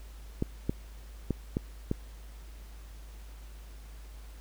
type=clicks; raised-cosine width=3 ms; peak=-15 dBFS; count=5; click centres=0.424 / 0.695 / 1.307 / 1.569 / 1.914 s; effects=added 52 Hz sine -44 dBFS peak until 4.4 s + pink hiss -57 dBFS RMS until 4.4 s